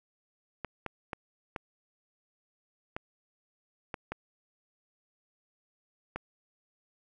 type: clicks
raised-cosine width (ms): 0.5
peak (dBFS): -20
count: 8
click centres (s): 0.647 / 0.863 / 1.132 / 1.562 / 2.965 / 3.942 / 4.12 / 6.16
effects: none